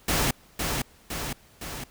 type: noise with echo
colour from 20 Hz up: pink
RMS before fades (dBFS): -24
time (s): 0.08-0.31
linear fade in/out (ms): 5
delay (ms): 510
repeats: 3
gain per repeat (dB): -4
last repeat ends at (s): 1.84
effects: pink hiss -56 dBFS RMS until 1.9 s